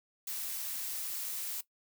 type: noise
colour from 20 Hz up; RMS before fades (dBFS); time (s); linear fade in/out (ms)
blue; -38; 0.27-1.61; 5
effects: noise-tail reverb RT60 0.1 s tail -17 dB re dry